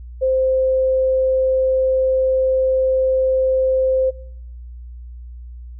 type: tone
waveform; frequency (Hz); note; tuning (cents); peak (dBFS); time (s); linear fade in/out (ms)
sine; 522; C5; -4; -14; 0.21-4.11; 20
effects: noise-tail reverb RT60 0.8 s tail -23 dB re dry + added 60 Hz sine -32 dBFS peak until 5.79 s